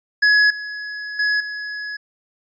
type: tone with level steps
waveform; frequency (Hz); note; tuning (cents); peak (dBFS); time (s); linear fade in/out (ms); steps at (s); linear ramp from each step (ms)
square; 1686; G#6; +26; -12 / -28 / -17 / -27; 0.22-1.97; 10; 0.5 / 1.19 / 1.4; 5
effects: resampled to 16000 Hz